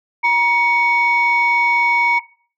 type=tone pair together; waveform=sine; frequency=949 / 2234 Hz; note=A#5 / C#7; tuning=+31 / +13 cents; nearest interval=octave + minor third; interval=1482 cents; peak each=-13 dBFS; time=0.23-2.2 s; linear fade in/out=20 ms; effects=noise-tail reverb RT60 0.4 s tail -17 dB re dry + tanh soft clip ceiling -7 dBFS